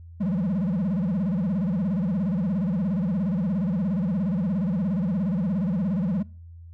triangle tone with vibrato, 185.8 Hz, F#3, 7 cents sharp, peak -20 dBFS, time 0.2-6.23 s, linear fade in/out 10 ms, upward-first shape sine, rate 17 Hz, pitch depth 240 cents each way, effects noise-tail reverb RT60 0.4 s tail -23 dB re dry + added 84 Hz sine -41 dBFS peak until 6.73 s

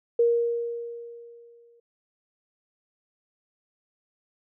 sine tone with exponential decay, 470 Hz, A#4, 14 cents sharp, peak -16 dBFS, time 0.19-1.8 s, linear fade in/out 5 ms, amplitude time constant 350 ms, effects none

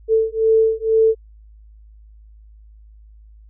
sine beating tone pair, 443.2 / 445.3 Hz, A4 / A4, +13 / +21 cents, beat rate 2.1 Hz, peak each -16 dBFS, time 0.08-1.15 s, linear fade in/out 50 ms, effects added 53 Hz sine -42 dBFS peak until 3.49 s

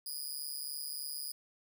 15% pulse tone with amplitude modulation, 4936 Hz, D#8, 15 cents flat, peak -28 dBFS, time 0.06-1.32 s, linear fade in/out 5 ms, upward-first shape sine, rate 143 Hz, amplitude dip 90%, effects none

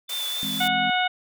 sine tone with vibrato, 3520 Hz, A7, in tune, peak -27 dBFS, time 0.08-0.73 s, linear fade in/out 50 ms, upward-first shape sine, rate 3.8 Hz, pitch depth 26 cents each way
white high-pass noise, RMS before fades -34 dBFS, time 0.09-0.68 s, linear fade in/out 5 ms, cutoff 490 Hz, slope 24 dB/octave
sine chord, E augmented, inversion none, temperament equal, 164.81 / 207.7 / 261.6 Hz, E3 / G#3 / B#3, 0 / 0 / 0 cents, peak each -37 / -33 / -34 dBFS, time 0.43-0.9 s, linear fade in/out 0 ms
harmonic tone, 732 Hz, F#5, 19 cents flat, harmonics 1 / 2 / 3 / 4 / 5, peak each -23 / -26 / -28 / -29 / -30 dBFS, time 0.6-1.08 s, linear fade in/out 10 ms
effects none

